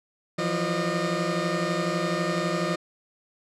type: tone cluster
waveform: 20% pulse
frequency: 166.5 / 178.5 / 610 Hz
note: E3 / F3 / D#5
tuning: +18 / +38 / -34 cents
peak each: -24 dBFS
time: 0.38-2.76 s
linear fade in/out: 10 ms
effects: low-pass 7000 Hz 12 dB/octave